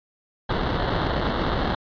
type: noise with sample-and-hold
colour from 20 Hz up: pink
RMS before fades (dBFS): -24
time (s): 0.49-1.75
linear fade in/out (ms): 5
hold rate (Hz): 2450
effects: resampled to 11025 Hz